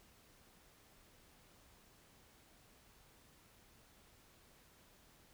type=silence; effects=pink hiss -66 dBFS RMS until 5.33 s